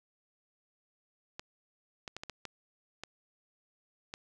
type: clicks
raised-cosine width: 0.2 ms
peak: -23 dBFS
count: 8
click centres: 1.395 / 2.078 / 2.166 / 2.235 / 2.297 / 2.453 / 3.036 / 4.139 s
effects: none